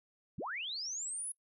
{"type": "linear sweep", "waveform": "sine", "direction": "up", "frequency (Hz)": [77.78, 10590], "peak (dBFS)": -37, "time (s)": [0.38, 1.32], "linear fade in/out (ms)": 5, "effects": ["noise-tail reverb RT60 0.1 s tail -23 dB re dry"]}